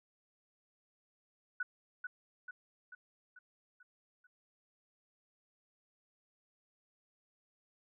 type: tone with echo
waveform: sine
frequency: 1480 Hz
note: F#6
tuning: in tune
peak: -33 dBFS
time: 1.6-1.63 s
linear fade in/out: 5 ms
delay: 440 ms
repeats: 6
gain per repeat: -5 dB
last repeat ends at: 4.27 s
effects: none